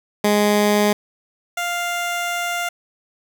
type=tone pair in turn; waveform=15% pulse; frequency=207.7 / 698.6 Hz; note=G#3 / F5; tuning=0 / 0 cents; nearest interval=octave + major sixth; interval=2100 cents; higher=second; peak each=-8 / -15 dBFS; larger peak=first; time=0.24-0.93 / 1.57-2.69 s; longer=second; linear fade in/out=5 ms; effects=none